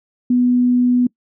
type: tone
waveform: sine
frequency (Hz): 246.9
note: B3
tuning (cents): 0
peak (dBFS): -11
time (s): 0.3-1.07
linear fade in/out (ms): 5
effects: noise-tail reverb RT60 0.1 s tail -24 dB re dry